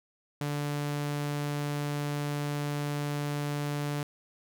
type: tone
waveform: sawtooth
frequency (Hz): 145.8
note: D3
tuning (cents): -12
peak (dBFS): -26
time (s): 0.41-4.03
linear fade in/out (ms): 2
effects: none